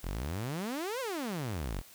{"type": "exponential two-way sweep", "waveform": "sawtooth", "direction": "up then down", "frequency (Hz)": [38.83, 549, 38.83], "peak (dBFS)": -30, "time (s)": [0.03, 1.82], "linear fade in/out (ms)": 20, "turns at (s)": 1, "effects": ["white hiss -55 dBFS RMS until 1.94 s"]}